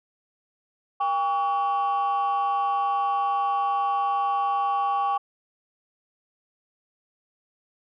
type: tone pair together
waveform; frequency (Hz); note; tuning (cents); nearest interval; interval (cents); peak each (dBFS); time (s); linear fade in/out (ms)
sine; 800 / 1130.6; G5 / C#6; +35 / +34; tritone; 599; -22 / -23; 1-5.18; 10
effects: tanh soft clip ceiling -18 dBFS